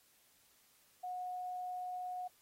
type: tone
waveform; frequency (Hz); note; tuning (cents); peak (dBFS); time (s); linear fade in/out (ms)
sine; 728; F#5; -28; -39; 1.03-2.28; 10
effects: white hiss -69 dBFS RMS until 2.41 s + AAC 48 kbps